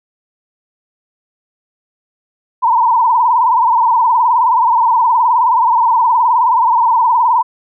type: tone with vibrato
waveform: sine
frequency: 952 Hz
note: A#5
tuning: 36 cents sharp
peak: -8 dBFS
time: 2.62-7.43 s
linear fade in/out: 20 ms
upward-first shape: sine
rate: 19 Hz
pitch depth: 110 cents each way
effects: none